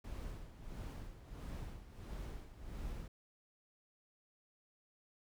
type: noise with tremolo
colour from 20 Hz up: brown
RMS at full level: -44 dBFS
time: 0.04-3.08 s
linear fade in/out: 5 ms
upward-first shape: sine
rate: 1.5 Hz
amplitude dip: 70%
effects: none